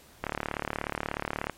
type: click train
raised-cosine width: 0.5 ms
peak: -14 dBFS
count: 47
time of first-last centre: 0.24-1.497 s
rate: 36.6 Hz
effects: pink hiss -55 dBFS RMS until 1.57 s + MP3 64 kbps